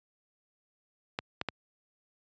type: clicks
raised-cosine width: 0.3 ms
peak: -15 dBFS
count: 3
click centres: 1.189 / 1.414 / 1.487 s
effects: high-pass 80 Hz 12 dB/octave + resampled to 16000 Hz